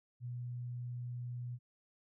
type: tone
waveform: sine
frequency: 122.2 Hz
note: B2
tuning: 18 cents flat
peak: -39 dBFS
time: 0.2-1.59 s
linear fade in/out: 50 ms
effects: none